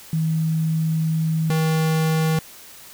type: tone pair in turn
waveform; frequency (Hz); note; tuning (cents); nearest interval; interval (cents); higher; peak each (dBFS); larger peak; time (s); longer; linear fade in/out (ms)
sine / square; 160 / 159.12; D#3 / D#3; +49 / +39; unison; 10; first; -18; neither; 0.13-1.5 / 1.5-2.39; first; 2
effects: white hiss -43 dBFS RMS until 2.93 s